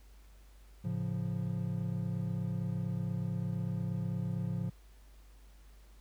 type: chord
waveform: triangle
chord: A augmented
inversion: none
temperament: equal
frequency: 110 / 138.59 / 174.61 Hz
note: A2 / C#3 / E#3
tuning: 0 / 0 / 0 cents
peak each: -35 / -36 / -34 dBFS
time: 0.84-4.7 s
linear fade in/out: 10 ms
effects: added 50 Hz sine -54 dBFS peak until 6 s + pink hiss -66 dBFS RMS until 6 s